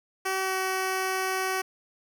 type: tone with pitch glide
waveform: 10% pulse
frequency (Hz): 380.7 to 377.6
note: F#4 to F#4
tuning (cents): +49 to +35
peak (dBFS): -18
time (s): 0.25-1.62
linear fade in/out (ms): 10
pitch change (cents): -14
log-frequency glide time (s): 0.41-0.55
effects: none